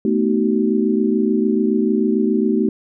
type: chord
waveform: sine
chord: B dominant seventh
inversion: third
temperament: equal with one note detuned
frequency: 220 / 246.9 / 311.1 / 379.5 Hz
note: A3 / B3 / D#4 / F#4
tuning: 0 / 0 / 0 / +44 cents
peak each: -18 / -21 / -21 / -20 dBFS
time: 0.05-2.69 s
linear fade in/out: 2 ms
effects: none